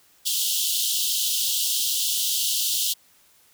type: high-pass noise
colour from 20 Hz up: pink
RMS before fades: -24 dBFS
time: 0.25-2.94 s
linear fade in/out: 20 ms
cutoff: 2900 Hz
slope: 96 dB/octave
effects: white hiss -58 dBFS RMS until 3.53 s